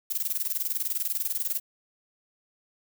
violet noise with tremolo, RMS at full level -27 dBFS, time 0.1-1.6 s, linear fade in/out 10 ms, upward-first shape square, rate 20 Hz, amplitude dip 75%, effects none

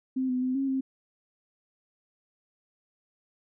sine tone with pitch steps, 260.5 / 252.6 / 256.2 / 271.6 / 265.4 Hz, C4 / B3 / C4 / C#4 / C4, -7 / +39 / -36 / -35 / +25 cents, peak -25 dBFS, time 0.16-0.81 s, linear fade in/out 10 ms, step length 130 ms, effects none

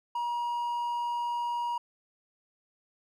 triangle tone, 954 Hz, A#5, 40 cents sharp, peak -27 dBFS, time 0.15-1.78 s, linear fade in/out 5 ms, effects none

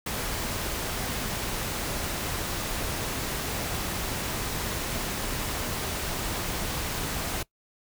pink noise, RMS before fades -31 dBFS, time 0.06-7.43 s, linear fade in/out 5 ms, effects noise-tail reverb RT60 0.1 s tail -21 dB re dry

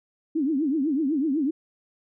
sine tone with vibrato, 291.8 Hz, D4, 11 cents flat, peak -21 dBFS, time 0.35-1.51 s, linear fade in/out 10 ms, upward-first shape triangle, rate 8 Hz, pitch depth 250 cents each way, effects none

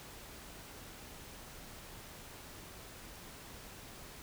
silence, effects pink hiss -51 dBFS RMS until 4.22 s

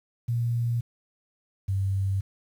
sine tone pair in turn, 118.3 / 97.07 Hz, A#2 / G2, +26 / -16 cents, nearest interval minor third, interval 342 cents, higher first, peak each -23 dBFS, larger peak neither, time 0.28-0.81 / 1.68-2.21 s, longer neither, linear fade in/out 10 ms, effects 9-bit

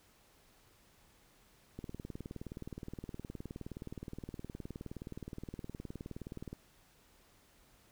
click train, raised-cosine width 3 ms, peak -30 dBFS, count 92, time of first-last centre 1.79-6.53 s, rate 19.2 Hz, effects pink hiss -66 dBFS RMS until 7.91 s

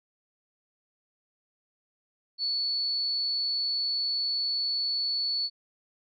sine tone, 4435 Hz, C#8, in tune, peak -26 dBFS, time 2.38-5.5 s, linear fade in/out 50 ms, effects none

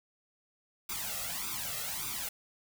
white noise with flanger, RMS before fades -37 dBFS, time 0.89-2.29 s, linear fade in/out 5 ms, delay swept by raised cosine 0.82 to 1.56 ms, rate 1.7 Hz, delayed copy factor +0.85, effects none

